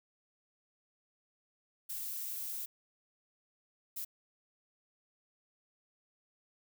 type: noise bursts at uneven times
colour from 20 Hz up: violet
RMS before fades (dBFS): -40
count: 2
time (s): 1.89-2.66 / 3.96-4.05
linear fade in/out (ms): 10
effects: none